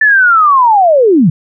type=linear sweep; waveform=sine; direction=down; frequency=1773 to 138.59 Hz; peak=-4 dBFS; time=0.01-1.3 s; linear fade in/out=5 ms; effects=none